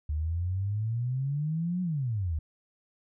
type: exponential two-way sweep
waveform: sine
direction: up then down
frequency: 73.4 to 185 to 73.4 Hz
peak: -27 dBFS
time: 0.09-2.39 s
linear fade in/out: 5 ms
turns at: 1.82 s
effects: none